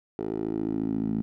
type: tone with band-pass filter sweep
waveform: 10% pulse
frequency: 54.3 Hz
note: A1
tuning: 22 cents flat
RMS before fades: -29 dBFS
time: 0.19-1.22 s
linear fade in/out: 0 ms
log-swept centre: 420 to 220 Hz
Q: 3.5
effects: none